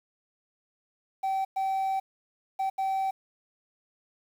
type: tone bursts at uneven times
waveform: triangle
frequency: 771 Hz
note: G5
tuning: 29 cents flat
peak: -23 dBFS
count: 4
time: 1.23-1.45 / 1.56-2 / 2.59-2.7 / 2.78-3.11 s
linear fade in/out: 10 ms
effects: tanh soft clip ceiling -19 dBFS + 9-bit